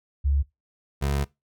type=tone pair in turn; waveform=sine / 25% pulse; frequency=70.2 / 70.2 Hz; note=C#2 / C#2; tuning=+22 / +22 cents; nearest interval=unison; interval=0 cents; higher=neither; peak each=-19 dBFS; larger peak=neither; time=0.24-0.43 / 1.01-1.25 s; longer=second; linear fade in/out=20 ms; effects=noise-tail reverb RT60 0.2 s tail -21 dB re dry